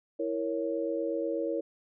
sine chord, A# diminished, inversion second, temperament equal, 329.6 / 466.2 / 554.4 Hz, E4 / A#4 / C#5, 0 / 0 / 0 cents, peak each -33 dBFS, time 0.19-1.61 s, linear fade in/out 10 ms, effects none

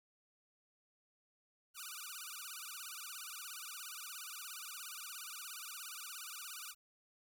5% pulse tone with vibrato, 1318.5 Hz, E6, in tune, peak -34 dBFS, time 1.74-6.75 s, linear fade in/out 50 ms, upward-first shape sine, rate 17 Hz, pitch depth 230 cents each way, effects 12-bit

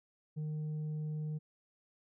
sine tone with tanh clipping, 153.2 Hz, D#3, 27 cents flat, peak -36 dBFS, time 0.36-1.39 s, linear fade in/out 20 ms, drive 3 dB, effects none

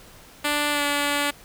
5% pulse tone with pitch glide, 293.7 to 288.3 Hz, D4 to D4, 0 to -32 cents, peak -10 dBFS, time 0.44-1.31 s, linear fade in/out 10 ms, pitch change -32 cents, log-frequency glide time 0.71-0.83 s, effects pink hiss -48 dBFS RMS until 1.44 s

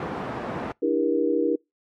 pink band-pass noise, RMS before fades -31 dBFS, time 0-0.72 s, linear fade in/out 2 ms, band 170 to 1200 Hz, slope 12 dB/octave
sine chord, E half-diminished seventh, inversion third, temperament just, 296.7 / 329.6 / 395.6 / 474.7 Hz, D4 / E4 / G4 / Bb4, +18 / 0 / +16 / +31 cents, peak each -25 / -25 / -27 / -24 dBFS, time 0.82-1.56 s, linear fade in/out 10 ms
effects noise-tail reverb RT60 0.2 s tail -26 dB re dry + MP3 64 kbps

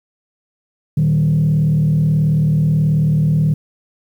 sine tone with frequency modulation, 153.6 Hz, D#3, 22 cents flat, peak -10 dBFS, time 0.97-3.54 s, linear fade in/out 5 ms, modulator 38.5 Hz, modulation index 0.66, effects tanh soft clip ceiling -8 dBFS + 8-bit

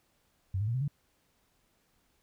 sine tone with pitch steps, 94.8 / 105.19 / 116.71 / 129.5 / 143.69 Hz, F#2 / G#2 / A#2 / C3 / D3, +43 / +23 / +3 / -17 / -37 cents, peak -28 dBFS, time 0.54-0.88 s, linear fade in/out 5 ms, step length 68 ms, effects pink hiss -72 dBFS RMS until 2.22 s

